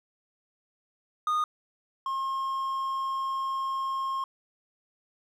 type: tone pair in turn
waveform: triangle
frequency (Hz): 1230 / 1072.1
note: D#6 / C6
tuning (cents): -20 / +42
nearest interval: major second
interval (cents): 238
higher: first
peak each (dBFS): -22 / -26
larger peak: first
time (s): 1.27-1.44 / 2.06-4.24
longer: second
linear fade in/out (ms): 2
effects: none